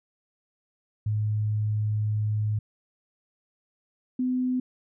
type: tone pair in turn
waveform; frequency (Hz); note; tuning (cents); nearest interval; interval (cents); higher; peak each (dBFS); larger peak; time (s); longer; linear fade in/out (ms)
sine; 106.5 / 253.3; G#2 / B3; +44 / +44; octave + minor third; 1500; second; -23; neither; 1.06-2.59 / 4.19-4.6; first; 5
effects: none